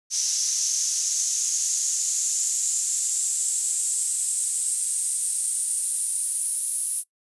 pink noise with high-pass filter sweep, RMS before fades -25 dBFS, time 0.1-7.04 s, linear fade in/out 50 ms, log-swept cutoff 5900 to 10000 Hz, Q 5.4, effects noise-tail reverb RT60 0.1 s tail -21 dB re dry + resampled to 24000 Hz

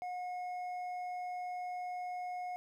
triangle tone with hard clipping, 723 Hz, F#5, 40 cents flat, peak -39 dBFS, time 0.02-2.56 s, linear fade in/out 0 ms, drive 8 dB, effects none

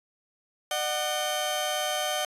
sawtooth tone cluster, 603 / 743 / 3131 Hz, D5 / F#5 / G7, +46 / +7 / -3 cents, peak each -27 / -27 / -29 dBFS, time 0.71-2.25 s, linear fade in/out 2 ms, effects resampled to 32000 Hz

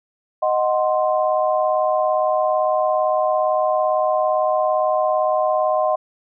sine chord, C diminished, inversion first, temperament equal, 622.3 / 740 / 1046.5 Hz, Eb5 / Gb5 / C6, 0 / 0 / 0 cents, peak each -18 / -21 / -23 dBFS, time 0.42-5.96 s, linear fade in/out 10 ms, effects none

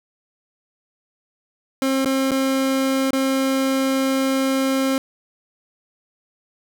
30% pulse tone with dropouts, 267.2 Hz, C4, 36 cents sharp, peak -15 dBFS, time 1.82-4.98 s, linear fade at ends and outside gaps 1 ms, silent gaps 2.047-2.057 / 2.309-2.317 / 3.107-3.131 s, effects none

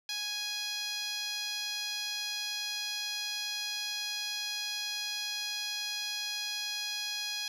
10% pulse tone with band-pass filter, 830.6 Hz, G#5, in tune, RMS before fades -36 dBFS, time 0.09-7.48 s, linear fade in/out 2 ms, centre 4900 Hz, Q 1.1, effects none

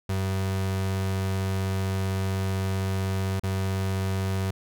35% pulse tone with dropouts, 95.7 Hz, G2, 41 cents flat, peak -23 dBFS, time 0.09-4.51 s, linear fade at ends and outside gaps 5 ms, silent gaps 3.397-3.434 s, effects none

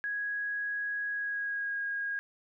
sine tone with pitch glide, 1660 to 1635.3 Hz, G#6 to G#6, -1 to -27 cents, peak -31 dBFS, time 0.04-2.19 s, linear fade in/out 0 ms, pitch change -26 cents, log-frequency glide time 1.1-1.81 s, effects none

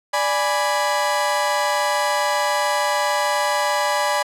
30% pulse chord, G# diminished, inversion second, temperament equal, 587.3 / 830.6 / 987.8 Hz, D5 / G#5 / B5, 0 / 0 / 0 cents, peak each -20 dBFS, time 0.13-4.23 s, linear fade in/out 10 ms, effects low-pass 11000 Hz 12 dB/octave

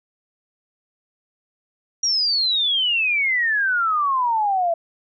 sine exponential sweep, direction down, 5760 to 659.3 Hz, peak -17 dBFS, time 2.03-4.74 s, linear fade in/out 5 ms, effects none

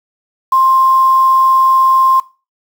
sine tone with quantisation, 1054 Hz, C6, 12 cents sharp, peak -7 dBFS, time 0.52-2.2 s, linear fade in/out 5 ms, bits 5, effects noise-tail reverb RT60 0.3 s tail -18 dB re dry

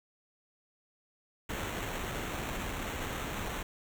pink noise with sample-and-hold, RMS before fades -37 dBFS, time 1.49-3.63 s, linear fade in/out 5 ms, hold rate 4900 Hz, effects none

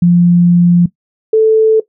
sine tone pair in turn, 174.4 / 439.5 Hz, F3 / A4, -2 / -2 cents, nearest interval octave + major third, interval 1600 cents, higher second, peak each -4 dBFS, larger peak neither, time 0.02-0.86 / 1.33-1.8 s, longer first, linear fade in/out 5 ms, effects noise-tail reverb RT60 0.1 s tail -17 dB re dry

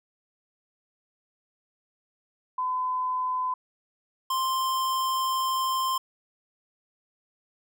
sine / square tone pair in turn, 1014 / 1047.9 Hz, B5 / C6, +45 / +2 cents, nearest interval minor second, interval 57 cents, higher second, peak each -25 dBFS, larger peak neither, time 2.58-3.54 / 4.3-5.98 s, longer second, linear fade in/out 5 ms, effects none

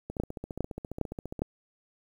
two click trains, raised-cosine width 2 ms, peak -14 / -23 dBFS, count 4 / 20, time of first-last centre 0.2-1.42 / 0.1-1.393 s, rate 2.46 / 14.7 Hz, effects 9-bit

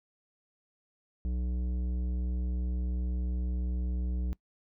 triangle tone with tanh clipping, 61.4 Hz, B1, 9 cents flat, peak -31 dBFS, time 1.25-4.33 s, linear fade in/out 0 ms, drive 16 dB, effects noise-tail reverb RT60 0.1 s tail -22 dB re dry

